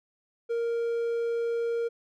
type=tone; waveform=triangle; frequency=466.2 Hz; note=A#4; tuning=in tune; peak=-24 dBFS; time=0.49-1.89 s; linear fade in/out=20 ms; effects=none